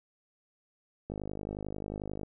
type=click train; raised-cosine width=2 ms; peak=-24 dBFS; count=59; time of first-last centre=1.1-2.233 s; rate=51.2 Hz; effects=none